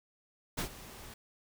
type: noise with ADSR envelope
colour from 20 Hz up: pink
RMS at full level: -33 dBFS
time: 0.57-1.14 s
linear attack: 19 ms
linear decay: 95 ms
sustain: -16 dB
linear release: 4 ms
effects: none